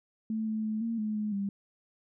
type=tone with pitch steps; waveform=sine; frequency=219.9 / 217.9 / 216.5 / 229.2 / 214.1 / 211.8 / 199 Hz; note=A3 / A3 / A3 / A#3 / A3 / G#3 / G3; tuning=-1 / -17 / -28 / -29 / -47 / +34 / +26 cents; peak=-29 dBFS; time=0.3-1.49 s; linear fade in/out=2 ms; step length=170 ms; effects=none